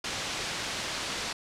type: low-pass noise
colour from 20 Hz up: white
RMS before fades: -34 dBFS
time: 0.04-1.33 s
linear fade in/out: 5 ms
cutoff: 5300 Hz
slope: 12 dB/octave
effects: low-pass 9000 Hz 12 dB/octave